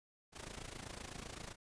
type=noise with amplitude modulation; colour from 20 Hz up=pink; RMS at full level=-45 dBFS; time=0.32-1.56 s; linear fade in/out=50 ms; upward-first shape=sine; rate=27.8 Hz; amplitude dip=80%; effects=resampled to 22050 Hz